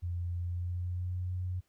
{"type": "tone with pitch glide", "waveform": "sine", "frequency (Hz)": [87.31, 90.86], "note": ["F2", "F#2"], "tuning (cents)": [0, -31], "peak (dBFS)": -32, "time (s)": [0.02, 1.61], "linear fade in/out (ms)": 20, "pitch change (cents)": 69, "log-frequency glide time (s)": [0.37, 1.33], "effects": ["pink hiss -75 dBFS RMS until 1.68 s"]}